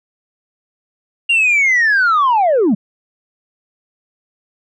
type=linear sweep; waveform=sine; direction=down; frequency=2812 to 178.2 Hz; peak=-8 dBFS; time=1.29-2.75 s; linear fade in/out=10 ms; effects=tanh soft clip ceiling -8 dBFS